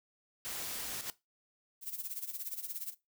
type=noise; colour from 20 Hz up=white; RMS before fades=-40 dBFS; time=0.45-1.01 s; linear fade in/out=0 ms
type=noise with exponential growth; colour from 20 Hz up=white; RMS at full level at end=-36 dBFS; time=0.83-1.1 s; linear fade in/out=0 ms; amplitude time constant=57 ms
type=noise with tremolo; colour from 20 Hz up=violet; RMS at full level=-38 dBFS; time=1.81-2.95 s; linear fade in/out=50 ms; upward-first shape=sine; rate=17 Hz; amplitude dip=80%
effects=noise-tail reverb RT60 0.2 s tail -18 dB re dry